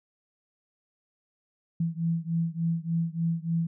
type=beating tone pair; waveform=sine; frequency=164.81 / 168.21 Hz; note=E3 / E3; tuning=0 / +35 cents; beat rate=3.4 Hz; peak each=-28 / -29 dBFS; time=1.8-3.67 s; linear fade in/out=5 ms; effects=none